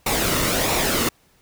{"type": "noise with flanger", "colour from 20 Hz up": "pink", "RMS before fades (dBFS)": -21, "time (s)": [0.06, 1.09], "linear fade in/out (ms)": 5, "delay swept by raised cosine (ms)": [0.63, 1.26], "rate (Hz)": 1.5, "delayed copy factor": -0.5, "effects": ["pink hiss -59 dBFS RMS until 1.41 s"]}